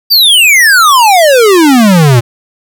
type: exponential sweep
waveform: square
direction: down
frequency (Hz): 4791 to 113.4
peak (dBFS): -3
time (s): 0.1-2.21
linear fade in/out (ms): 20
effects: none